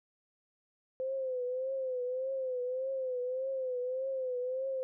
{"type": "tone with vibrato", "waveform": "sine", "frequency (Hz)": 515, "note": "C5", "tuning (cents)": -28, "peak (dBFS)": -32, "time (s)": [1, 4.83], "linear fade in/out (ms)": 0, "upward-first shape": "triangle", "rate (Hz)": 1.7, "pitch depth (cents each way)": 82, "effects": []}